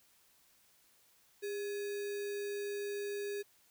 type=tone with sample-and-hold; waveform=sine; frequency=406.6 Hz; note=G#4; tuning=37 cents flat; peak=-36 dBFS; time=1.42-3.43 s; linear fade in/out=20 ms; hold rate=2100 Hz; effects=white hiss -68 dBFS RMS until 3.7 s